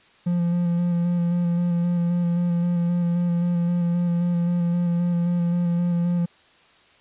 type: tone with vibrato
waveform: triangle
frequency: 173.4 Hz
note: F3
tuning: 12 cents flat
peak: -17 dBFS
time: 0.26-6.26 s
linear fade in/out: 10 ms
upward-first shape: square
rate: 3.8 Hz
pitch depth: 16 cents each way
effects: white hiss -55 dBFS RMS until 7 s + resampled to 8000 Hz